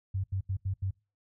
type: tone bursts at uneven times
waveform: sine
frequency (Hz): 96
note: G2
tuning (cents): -36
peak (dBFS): -28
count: 5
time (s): 0.14-0.24 / 0.32-0.41 / 0.49-0.57 / 0.65-0.74 / 0.82-0.91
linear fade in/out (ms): 10
effects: noise-tail reverb RT60 0.3 s tail -24 dB re dry